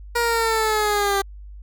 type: linear sweep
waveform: 15% pulse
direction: down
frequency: 476.3 to 392 Hz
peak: -12 dBFS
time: 0.15-1.22 s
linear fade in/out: 10 ms
effects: added 50 Hz sine -36 dBFS peak until 1.62 s